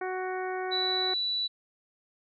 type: harmonic tone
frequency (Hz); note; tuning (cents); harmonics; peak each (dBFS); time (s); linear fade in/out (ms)
371.2; F#4; +6; 1 / 2 / 3 / 4 / 5 / 6; -33 / -35 / -42 / -40 / -43 / -46; 0.01-1.14; 5
type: tone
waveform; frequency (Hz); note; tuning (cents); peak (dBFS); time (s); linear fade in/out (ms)
sine; 3951; B7; 0; -27; 0.71-1.48; 20
effects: none

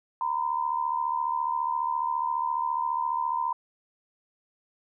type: tone pair together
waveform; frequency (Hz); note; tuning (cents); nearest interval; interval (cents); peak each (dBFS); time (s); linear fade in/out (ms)
sine; 935.4 / 1010; A#5 / B5; +6 / +39; minor second; 133; -28; 0.21-3.53; 2
effects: none

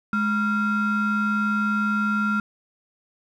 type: ring-modulated tone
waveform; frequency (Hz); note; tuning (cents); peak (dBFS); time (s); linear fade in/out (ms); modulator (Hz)
triangle; 587.3; D5; 0; -15; 0.13-2.4; 2; 797
effects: none

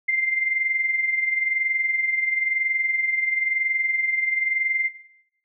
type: tone with amplitude modulation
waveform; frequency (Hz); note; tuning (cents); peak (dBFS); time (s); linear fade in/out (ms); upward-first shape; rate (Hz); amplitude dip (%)
sine; 2093; C7; 0; -17; 0.08-4.89; 10; sine; 21; 50
effects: noise-tail reverb RT60 0.8 s tail -17 dB re dry

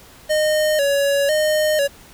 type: tone with vibrato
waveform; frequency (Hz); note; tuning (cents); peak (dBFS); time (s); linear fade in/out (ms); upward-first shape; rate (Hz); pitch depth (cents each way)
square; 587.3; D5; 0; -16; 0.29-1.88; 20; square; 1; 76
effects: pink hiss -45 dBFS RMS until 2.13 s

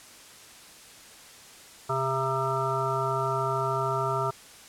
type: harmonic tone with a mistuned harmonic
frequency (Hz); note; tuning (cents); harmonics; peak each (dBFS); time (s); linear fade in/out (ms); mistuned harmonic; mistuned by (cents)
133.4; C3; +34; 1 / 3 / 5 / 7 / 9 / 10; -32 / -32 / -32 / -32 / -32 / -32; 1.89-4.31; 10; 1; -42
effects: white hiss -49 dBFS RMS until 4.68 s + low-pass 10000 Hz 12 dB/octave

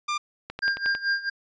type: tone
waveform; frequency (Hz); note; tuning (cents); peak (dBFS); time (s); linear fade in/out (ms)
sawtooth; 1194; D6; +28; -21; 0.08-0.18; 10
type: click train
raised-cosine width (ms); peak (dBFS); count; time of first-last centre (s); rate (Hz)
0.3; -18; 6; 0.5-0.95; 11.1
type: tone with tremolo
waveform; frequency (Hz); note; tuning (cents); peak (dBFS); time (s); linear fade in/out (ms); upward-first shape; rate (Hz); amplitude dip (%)
square; 1601; G6; +36; -21; 0.62-1.3; 10; sine; 4.6; 85
effects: resampled to 16000 Hz

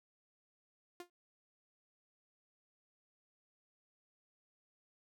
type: tone with exponential decay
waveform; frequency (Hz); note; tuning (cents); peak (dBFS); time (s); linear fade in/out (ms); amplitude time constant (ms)
sawtooth; 352.1; F4; +14; -39; 1-1.1; 2; 20
effects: none

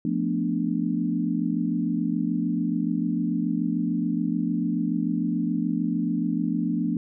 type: chord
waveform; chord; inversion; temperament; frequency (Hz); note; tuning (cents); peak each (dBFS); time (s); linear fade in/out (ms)
sine; B half-diminished seventh; second; equal; 174.61 / 220 / 246.9 / 293.7; F3 / A3 / B3 / D4; 0 / 0 / 0 / 0; -28; 0.05-6.97; 2
effects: none

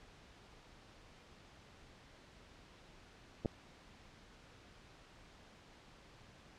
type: clicks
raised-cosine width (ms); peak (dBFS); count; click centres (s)
2; -28 / -21; 2; 3.449 / 3.458
effects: pink hiss -60 dBFS RMS until 6.58 s + low-pass 5000 Hz 12 dB/octave

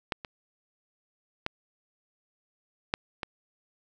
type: clicks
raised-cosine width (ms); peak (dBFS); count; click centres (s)
0.3; -12 / -22 / -13 / -9 / -16; 5; 0.122 / 0.248 / 1.464 / 2.939 / 3.232
effects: none

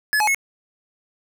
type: tone with pitch steps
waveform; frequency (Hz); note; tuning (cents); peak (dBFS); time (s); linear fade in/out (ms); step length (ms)
square; 1709 / 848 / 2186; G#6 / G#5 / C#7; +49 / +36 / -25; -17; 0.13-0.346; 0; 72
effects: none

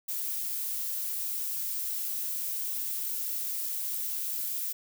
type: noise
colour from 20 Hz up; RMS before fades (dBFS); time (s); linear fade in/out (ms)
violet; -33; 0.08-4.73; 10
effects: none

